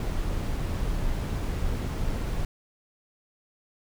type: noise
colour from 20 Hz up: brown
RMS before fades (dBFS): -28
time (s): 0-2.45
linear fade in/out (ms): 2
effects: none